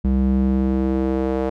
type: tone with band-pass filter sweep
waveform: square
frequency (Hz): 65.41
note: C2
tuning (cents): 0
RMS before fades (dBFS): -19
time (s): 0.04-1.5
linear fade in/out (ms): 10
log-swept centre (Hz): 150 to 500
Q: 1.7
effects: none